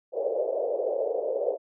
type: band-pass noise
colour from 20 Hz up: pink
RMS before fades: -28 dBFS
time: 0.12-1.58 s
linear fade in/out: 50 ms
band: 460 to 600 Hz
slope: 48 dB/octave
effects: none